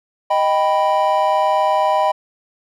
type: chord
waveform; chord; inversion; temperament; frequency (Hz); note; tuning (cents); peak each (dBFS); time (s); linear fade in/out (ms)
triangle; Eb augmented; none; equal; 622.3 / 784 / 987.8; Eb5 / G5 / B5; 0 / 0 / 0; -16; 0.3-2.12; 10
effects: none